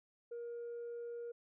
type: tone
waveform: sine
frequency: 472.6 Hz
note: A#4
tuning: 24 cents sharp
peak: -40 dBFS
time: 0.31-1.32 s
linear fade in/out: 10 ms
effects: tanh soft clip ceiling -40 dBFS